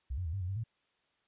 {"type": "tone with pitch steps", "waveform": "sine", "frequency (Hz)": [65, 90.8, 79.2, 98.2, 89.7, 97.4, 112.8], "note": ["C2", "F#2", "D#2", "G2", "F2", "G2", "A2"], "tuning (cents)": [-11, -32, 31, 4, 47, -11, 44], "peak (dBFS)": -33, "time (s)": [0.1, 0.639], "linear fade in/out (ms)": 10, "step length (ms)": 77, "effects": ["white hiss -75 dBFS RMS until 1.27 s", "resampled to 8000 Hz"]}